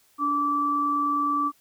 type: tone pair together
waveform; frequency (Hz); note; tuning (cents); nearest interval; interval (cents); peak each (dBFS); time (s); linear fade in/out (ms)
sine; 289.4 / 1160; D4 / D6; -25 / -22; 2 octaves; 2403; -29 / -22; 0.18-1.52; 50
effects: white hiss -62 dBFS RMS until 1.6 s

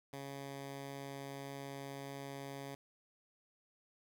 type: tone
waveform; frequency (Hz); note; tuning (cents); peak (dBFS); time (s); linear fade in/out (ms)
10% pulse; 138.59; C#3; 0; -36; 0.13-2.75; 2
effects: none

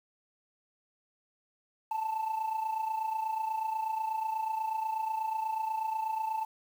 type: tone with amplitude modulation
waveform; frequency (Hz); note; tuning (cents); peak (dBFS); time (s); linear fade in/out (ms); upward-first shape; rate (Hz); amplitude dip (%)
sine; 880; A5; 0; -25; 1.91-6.45; 5; sine; 28.2; 70
effects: tanh soft clip ceiling -27 dBFS + 9-bit

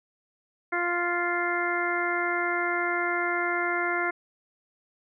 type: harmonic tone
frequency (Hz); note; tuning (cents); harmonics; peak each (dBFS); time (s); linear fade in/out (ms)
349.2; F4; 0; 1 / 2 / 3 / 4 / 5 / 6; -31 / -32 / -34 / -30 / -33 / -31; 0.72-4.11; 10
effects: none

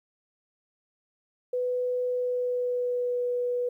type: tone with pitch glide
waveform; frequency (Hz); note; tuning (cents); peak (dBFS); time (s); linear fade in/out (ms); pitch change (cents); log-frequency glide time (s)
sine; 497.4 to 490.3; B4 to B4; +12 to -13; -25; 1.53-3.69; 5; -25; 2.06-3.2
effects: 11-bit

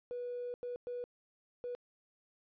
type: tone bursts at uneven times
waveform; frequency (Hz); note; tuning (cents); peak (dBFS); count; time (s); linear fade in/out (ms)
triangle; 488.4; B4; -19; -34; 4; 0.11-0.54 / 0.63-0.76 / 0.87-1.04 / 1.64-1.75; 0
effects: tanh soft clip ceiling -35 dBFS + resampled to 11025 Hz

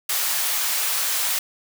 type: high-pass noise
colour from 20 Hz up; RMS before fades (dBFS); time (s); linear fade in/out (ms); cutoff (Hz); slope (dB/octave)
white; -23; 0.09-1.39; 5; 770; 12
effects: none

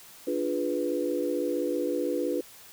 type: chord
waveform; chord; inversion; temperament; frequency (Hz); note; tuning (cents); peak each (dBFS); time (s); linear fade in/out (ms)
sine; D diminished seventh; none; equal; 293.7 / 349.2 / 415.3 / 493.9; D4 / F4 / Ab4 / Cb5; 0 / 0 / 0 / 0; -31 / -31 / -35 / -30; 0.27-2.41; 5
effects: white hiss -50 dBFS RMS until 2.72 s

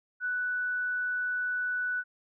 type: tone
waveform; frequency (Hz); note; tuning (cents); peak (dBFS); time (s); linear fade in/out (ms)
sine; 1485; F#6; +6; -28; 0.2-2.04; 50
effects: none

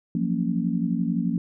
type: chord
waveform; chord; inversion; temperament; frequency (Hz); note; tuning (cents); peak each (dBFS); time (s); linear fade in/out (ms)
sine; Gb major seventh; third; just; 173.43 / 185 / 231.2 / 277.5; F3 / Gb3 / Bb3 / Db4; -12 / 0 / -14 / +2; -26 / -29 / -26 / -30; 0.15-1.38; 2
effects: none

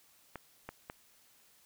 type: clicks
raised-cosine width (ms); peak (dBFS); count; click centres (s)
0.5; -26; 3; 0.357 / 0.69 / 0.899
effects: white hiss -65 dBFS RMS until 1.65 s

